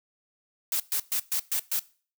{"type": "noise bursts", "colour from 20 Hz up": "blue", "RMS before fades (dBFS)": -27, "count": 6, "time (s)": [0.72, 1.794], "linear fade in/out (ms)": 2, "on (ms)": 79, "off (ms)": 120, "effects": ["noise-tail reverb RT60 0.4 s tail -20 dB re dry"]}